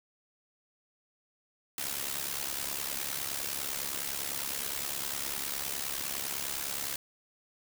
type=noise with amplitude modulation; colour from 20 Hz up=white; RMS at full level=-32 dBFS; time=1.78-6.96 s; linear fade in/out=2 ms; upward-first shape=sine; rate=69.8 Hz; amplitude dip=75%; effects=none